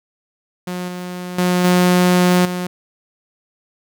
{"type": "tone with level steps", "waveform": "sawtooth", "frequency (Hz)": 179.7, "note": "F3", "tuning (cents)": 50, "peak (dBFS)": [-19, -22, -10, -7, -17], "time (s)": [0.67, 2.67], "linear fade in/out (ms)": 5, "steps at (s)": [0.88, 1.38, 1.64, 2.45], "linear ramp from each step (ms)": 5, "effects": []}